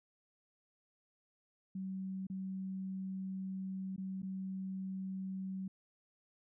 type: tone with dropouts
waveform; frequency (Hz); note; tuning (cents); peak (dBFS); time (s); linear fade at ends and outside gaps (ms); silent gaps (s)
sine; 190; F#3; +46; -38; 1.75-5.68; 5; 2.269-2.299 / 3.963-3.979 / 4.22-4.229
effects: none